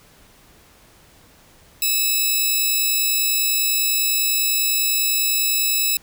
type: tone pair together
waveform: 10% pulse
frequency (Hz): 2600 / 3925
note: E7 / B7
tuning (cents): -24 / -11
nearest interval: perfect fifth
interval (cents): 713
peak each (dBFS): -12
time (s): 1.82-5.97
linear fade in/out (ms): 2
effects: pink hiss -51 dBFS RMS until 6.02 s